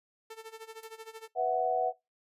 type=tone with tremolo; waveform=sawtooth; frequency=445.4 Hz; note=A4; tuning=21 cents sharp; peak=-37 dBFS; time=0.3-1.28 s; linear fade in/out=5 ms; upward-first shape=sine; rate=13 Hz; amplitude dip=85%
type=noise with exponential decay; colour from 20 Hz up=blue; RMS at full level=-44 dBFS; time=0.83-0.91 s; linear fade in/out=2 ms; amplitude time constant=17 ms
type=chord; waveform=sine; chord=B suspended fourth; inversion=none; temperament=just; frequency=493.9 / 658.5 / 740.8 Hz; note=B4 / E5 / F#5; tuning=0 / -2 / +2 cents; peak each=-33 / -31 / -28 dBFS; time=1.35-1.93 s; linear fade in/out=50 ms
effects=noise-tail reverb RT60 0.2 s tail -21 dB re dry + resampled to 32000 Hz